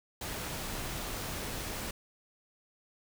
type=noise; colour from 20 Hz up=pink; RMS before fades=-38 dBFS; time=0.21-1.91 s; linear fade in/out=5 ms; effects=none